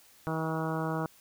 harmonic tone, 160 Hz, D#3, 49 cents sharp, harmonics 1 / 2 / 3 / 4 / 5 / 6 / 7 / 8 / 9, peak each -33 / -36 / -38 / -39 / -40 / -41 / -41 / -42 / -43 dBFS, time 0.27-1.06 s, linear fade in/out 0 ms, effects white hiss -59 dBFS RMS until 1.2 s

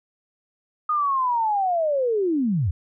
sine linear sweep, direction down, 1243 to 73.42 Hz, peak -19 dBFS, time 0.89-2.71 s, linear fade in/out 5 ms, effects none

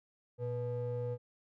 triangle ring-modulated tone, 185 Hz, F#3, in tune, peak -29 dBFS, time 0.38-1.18 s, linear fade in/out 50 ms, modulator 304 Hz, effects none

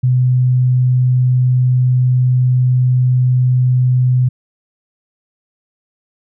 sine tone, 126.4 Hz, B2, 41 cents sharp, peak -9 dBFS, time 0.03-4.29 s, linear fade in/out 10 ms, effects none

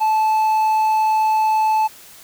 triangle tone, 871 Hz, A5, 18 cents flat, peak -12 dBFS, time 0-1.88 s, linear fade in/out 20 ms, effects white hiss -43 dBFS RMS until 2.23 s

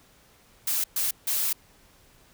blue noise bursts at uneven times, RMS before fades -26 dBFS, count 3, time 0.67-0.84 / 0.96-1.11 / 1.27-1.53 s, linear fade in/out 5 ms, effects pink hiss -58 dBFS RMS until 2.33 s

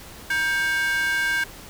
square tone with high-pass filter, 316.3 Hz, D#4, 29 cents sharp, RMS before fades -23 dBFS, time 0.3-1.44 s, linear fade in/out 5 ms, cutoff 1700 Hz, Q 7.1, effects pink hiss -42 dBFS RMS until 1.69 s

